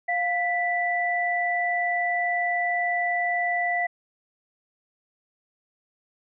sine tone pair together, 702.7 / 1975.5 Hz, F5 / B6, +10 / 0 cents, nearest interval octave + tritone, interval 1790 cents, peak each -25 dBFS, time 0.08-3.87 s, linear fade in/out 10 ms, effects none

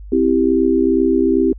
sine chord, C major, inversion none, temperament equal, 261.6 / 329.6 / 392 Hz, C4 / E4 / G4, 0 / 0 / 0 cents, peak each -16 dBFS, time 0.12-1.53 s, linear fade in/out 5 ms, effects added 50 Hz sine -31 dBFS peak until 1.58 s

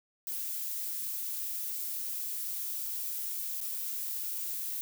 violet noise with dropouts, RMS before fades -36 dBFS, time 0.27-4.81 s, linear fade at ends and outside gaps 0 ms, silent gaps 3.604-3.613 s, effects none

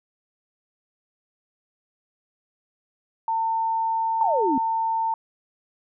sine tone, 900 Hz, A5, 39 cents sharp, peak -21 dBFS, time 3.28-5.14 s, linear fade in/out 2 ms
sine exponential sweep, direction down, 927 to 247.3 Hz, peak -21 dBFS, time 4.21-4.58 s, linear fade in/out 2 ms
effects none

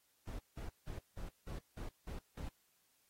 brown noise bursts, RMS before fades -44 dBFS, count 8, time 0.27-2.49 s, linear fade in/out 5 ms, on 120 ms, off 180 ms, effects white hiss -75 dBFS RMS until 3.09 s + AAC 48 kbps

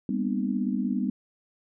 sine tone cluster, 199.1 / 237.1 / 254 / 304.1 Hz, G3 / A#3 / B3 / D#4, +27 / +30 / +49 / -40 cents, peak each -28 / -32 / -29 / -34 dBFS, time 0.09-1.1 s, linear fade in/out 2 ms, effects none

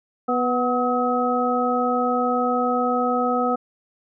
harmonic tone with a mistuned harmonic, 246.9 Hz, B3, in tune, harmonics 1 / 2 / 3 / 5, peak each -24 / -24 / -24 / -24 dBFS, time 0.28-3.56 s, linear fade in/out 10 ms, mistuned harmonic 5, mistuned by +57 cents, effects none

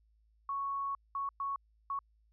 sine tone bursts at uneven times, 1108.7 Hz, C#6, in tune, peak -33 dBFS, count 4, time 0.49-0.95 / 1.15-1.29 / 1.4-1.56 / 1.9-1.99 s, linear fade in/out 2 ms, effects added 54 Hz sine -66 dBFS peak until 2.32 s

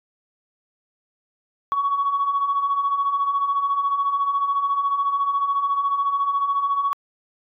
sine beating tone pair, 1108.7 / 1122.7 Hz, C#6 / C#6, 0 / +22 cents, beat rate 14 Hz, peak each -26 / -19 dBFS, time 1.72-6.93 s, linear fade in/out 0 ms, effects tanh soft clip ceiling -13 dBFS

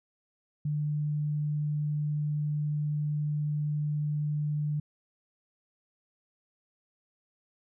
sine tone, 149.1 Hz, D3, 27 cents sharp, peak -27 dBFS, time 0.65-4.8 s, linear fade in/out 5 ms, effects none

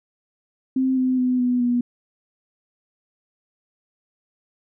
sine tone with pitch steps, 261.6 / 256.8 / 252.1 / 247.5 / 243 Hz, C4 / C4 / B3 / B3 / B3, 0 / -32 / +36 / +4 / -28 cents, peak -17 dBFS, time 0.76-1.81 s, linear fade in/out 5 ms, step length 210 ms, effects none

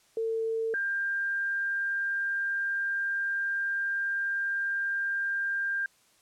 sine tone pair in turn, 449.5 / 1594.9 Hz, A4 / G6, +37 / +29 cents, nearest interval octave + minor seventh, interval 2192 cents, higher second, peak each -27 dBFS, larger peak neither, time 0.17-0.74 / 0.74-5.86 s, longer second, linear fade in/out 2 ms, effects white hiss -64 dBFS RMS until 6.21 s + low-pass 10000 Hz 12 dB/octave

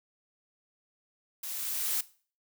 blue noise with level ramp, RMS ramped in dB -38 to -29 dBFS, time 1.43-2.01 s, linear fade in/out 5 ms, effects noise-tail reverb RT60 0.4 s tail -18 dB re dry

